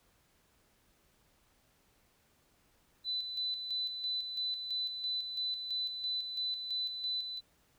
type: tone with tremolo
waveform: sine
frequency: 4000 Hz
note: B7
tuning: 21 cents sharp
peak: -32 dBFS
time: 3.04-7.41 s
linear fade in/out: 50 ms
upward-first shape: square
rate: 3 Hz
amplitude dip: 50%
effects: pink hiss -70 dBFS RMS until 7.78 s